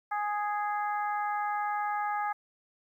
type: harmonic tone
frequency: 415.3 Hz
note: G#4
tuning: in tune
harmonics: 2 / 3 / 4 / 5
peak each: -30 / -35 / -39 / -44 dBFS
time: 0.11-2.33 s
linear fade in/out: 10 ms
effects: 11-bit